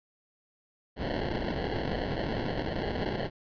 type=noise with sample-and-hold; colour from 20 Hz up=white; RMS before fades=-32 dBFS; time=0.96-3.3 s; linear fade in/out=50 ms; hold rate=1225 Hz; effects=resampled to 11025 Hz

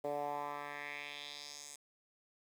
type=tone with band-pass filter sweep; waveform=10% pulse; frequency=145.1 Hz; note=D3; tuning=21 cents flat; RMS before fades=-43 dBFS; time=0.04-1.76 s; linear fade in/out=5 ms; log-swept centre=540 to 8000 Hz; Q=2.7; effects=10-bit

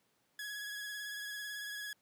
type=tone with vibrato; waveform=sawtooth; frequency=1675 Hz; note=G#6; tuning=14 cents sharp; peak=-37 dBFS; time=0.39-1.93 s; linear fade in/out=2 ms; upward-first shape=sine; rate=18 Hz; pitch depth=25 cents each way; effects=pink hiss -75 dBFS RMS until 2.01 s + high-pass 150 Hz 12 dB/octave

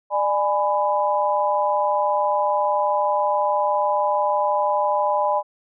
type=chord; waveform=sine; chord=G# diminished; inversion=second; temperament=just; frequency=598 / 830.6 / 996.7 Hz; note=D5 / G#5 / B5; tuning=+31 / 0 / +16 cents; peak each=-22 dBFS; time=0.1-5.43 s; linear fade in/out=50 ms; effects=none

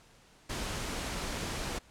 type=noise; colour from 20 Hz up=pink; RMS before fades=-36 dBFS; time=0.49-1.79 s; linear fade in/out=10 ms; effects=pink hiss -60 dBFS RMS until 1.9 s + low-pass 9000 Hz 12 dB/octave

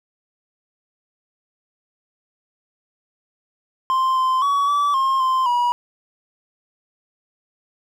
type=tone with pitch steps; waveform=triangle; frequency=1046 / 1038 / 1129 / 1153 / 1067 / 1042 / 967 Hz; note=C6 / C6 / C#6 / D6 / C6 / C6 / B5; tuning=-1 / -14 / +31 / -32 / +34 / -7 / -37 cents; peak=-14 dBFS; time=3.9-5.72 s; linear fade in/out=0 ms; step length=260 ms; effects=none

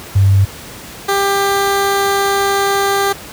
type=tone pair in turn; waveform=sine / 15% pulse; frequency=98 / 396.6 Hz; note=G2 / G4; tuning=0 / +20 cents; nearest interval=2 octaves; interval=2420 cents; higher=second; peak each=-6 dBFS; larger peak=neither; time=0.15-0.45 / 1.08-3.13 s; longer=second; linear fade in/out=10 ms; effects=pink hiss -32 dBFS RMS until 3.32 s + high-pass 60 Hz 12 dB/octave

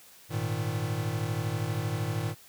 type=chord; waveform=square; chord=Ab suspended second; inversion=none; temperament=equal; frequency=103.83 / 116.54 / 155.56 Hz; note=Ab2 / Bb2 / Eb3; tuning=0 / 0 / 0 cents; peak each=-34 / -33 / -35 dBFS; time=0.29-2.35 s; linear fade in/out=50 ms; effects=white hiss -54 dBFS RMS until 2.48 s

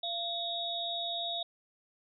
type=tone cluster; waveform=sine; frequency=685 / 3450 / 3747 Hz; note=F5 / A7 / A#7; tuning=-34 / -35 / +8 cents; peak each=-38 / -40 / -35 dBFS; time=0.03-1.43 s; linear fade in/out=5 ms; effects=none

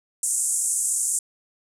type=band-pass noise; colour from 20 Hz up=pink; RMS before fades=-24 dBFS; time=0.23-1.19 s; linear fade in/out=2 ms; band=7300 to 9800 Hz; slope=48 dB/octave; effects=none

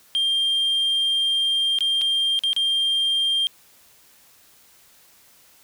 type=tone with dropouts; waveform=sine; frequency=3190 Hz; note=G7; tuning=30 cents sharp; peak=-16 dBFS; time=0.15-3.47 s; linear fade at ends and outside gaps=0 ms; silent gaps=1.787-1.807 / 2.013-2.017 / 2.391-2.436 / 2.531-2.564 s; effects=tanh soft clip ceiling -17 dBFS + white hiss -54 dBFS RMS until 5.63 s

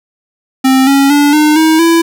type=tone with pitch steps; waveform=square; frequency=263.4 / 276 / 289.2 / 303.1 / 317.6 / 332.8 Hz; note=C4 / C#4 / D4 / D#4 / D#4 / E4; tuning=+12 / -7 / -27 / -45 / +36 / +17 cents; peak=-6 dBFS; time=0.64-2.02 s; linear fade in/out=10 ms; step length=230 ms; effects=none

